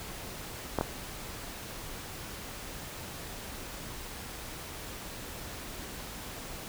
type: clicks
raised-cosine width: 1 ms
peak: -13 dBFS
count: 2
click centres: 0.787 / 0.811 s
effects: pink hiss -42 dBFS RMS until 6.68 s